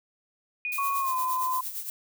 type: tone with exponential decay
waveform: sine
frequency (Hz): 2465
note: D#7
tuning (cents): -17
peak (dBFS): -27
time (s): 0.65-1.57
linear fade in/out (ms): 1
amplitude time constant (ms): 200
type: noise with tremolo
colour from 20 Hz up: violet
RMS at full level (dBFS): -33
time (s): 0.72-1.9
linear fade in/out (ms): 2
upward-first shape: sine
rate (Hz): 8.7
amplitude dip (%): 60
type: tone with pitch glide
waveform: sine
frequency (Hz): 1108.7 to 1022.6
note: C#6 to C6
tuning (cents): 0 to -40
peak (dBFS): -25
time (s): 0.78-1.61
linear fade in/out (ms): 5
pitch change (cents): -140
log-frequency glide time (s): 0.98-1.16
effects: none